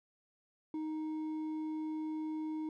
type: tone with hard clipping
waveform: sine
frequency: 311.7 Hz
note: D#4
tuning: 3 cents sharp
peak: -37 dBFS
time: 0.74-2.69 s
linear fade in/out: 2 ms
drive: 4 dB
effects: none